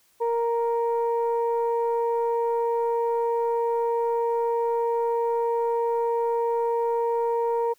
sine tone pair together, 466.2 / 934 Hz, A#4 / A#5, 0 / +3 cents, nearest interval octave, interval 1203 cents, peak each -22 / -26 dBFS, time 0.2-7.74 s, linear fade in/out 20 ms, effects tanh soft clip ceiling -15 dBFS + white hiss -63 dBFS RMS until 7.78 s

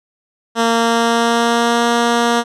10% pulse tone with pitch glide, 230 to 235.9 Hz, A#3 to A#3, -23 to +21 cents, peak -4 dBFS, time 0.55-2.44 s, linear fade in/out 50 ms, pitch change +44 cents, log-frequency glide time 0.68-1.88 s, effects low-pass 8000 Hz 12 dB/octave

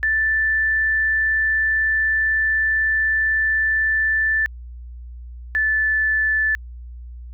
sine tone pair in turn, 1762 / 1748.8 Hz, A6 / A6, +2 / -11 cents, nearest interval unison, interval 13 cents, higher first, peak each -16 dBFS, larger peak neither, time 0.03-4.46 / 5.55-6.55 s, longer first, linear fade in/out 0 ms, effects added 60 Hz sine -33 dBFS peak until 7.33 s

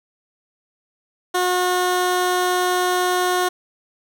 15% pulse tone, 362 Hz, F#4, 38 cents flat, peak -11 dBFS, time 1.34-3.49 s, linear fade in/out 10 ms, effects none

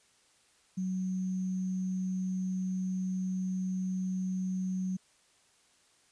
sine tone with sample-and-hold, 186.2 Hz, F#3, 11 cents sharp, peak -30 dBFS, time 0.77-4.97 s, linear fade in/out 10 ms, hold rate 6300 Hz, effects white hiss -66 dBFS RMS until 6.11 s + resampled to 22050 Hz

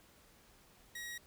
sawtooth tone, 1900 Hz, A#6, 33 cents sharp, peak -39 dBFS, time 0.95-1.18 s, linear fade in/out 5 ms, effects pink hiss -64 dBFS RMS until 1.26 s

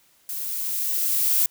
violet noise with level ramp, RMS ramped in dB -31 to -19 dBFS, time 0.29-1.46 s, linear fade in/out 2 ms, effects white hiss -60 dBFS RMS until 1.5 s

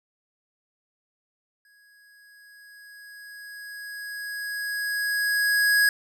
square tone with exponential growth, 1661.2 Hz, G#6, in tune, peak -17 dBFS, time 1.65-5.89 s, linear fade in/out 2 ms, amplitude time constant 920 ms, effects none

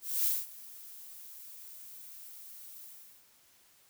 violet noise with ADSR envelope, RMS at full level -28 dBFS, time 0.01-3.29 s, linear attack 250 ms, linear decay 200 ms, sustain -21 dB, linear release 460 ms, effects white hiss -64 dBFS RMS until 3.89 s

